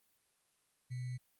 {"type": "tone with sample-and-hold", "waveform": "sine", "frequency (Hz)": 125.1, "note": "B2", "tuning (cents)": 23, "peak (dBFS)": -38, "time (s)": [0.9, 1.18], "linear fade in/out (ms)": 20, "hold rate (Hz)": 2100, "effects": ["white hiss -75 dBFS RMS until 1.39 s", "Opus 32 kbps"]}